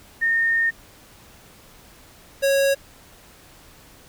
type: tone pair in turn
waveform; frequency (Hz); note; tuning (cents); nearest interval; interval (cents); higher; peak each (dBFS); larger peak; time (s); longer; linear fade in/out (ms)
sine / square; 1831 / 550.4; A#6 / C#5; -32 / -12; octave + major sixth; 2080; first; -17; neither; 0.21-0.71 / 2.42-2.75; first; 20
effects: pink hiss -49 dBFS RMS until 4.08 s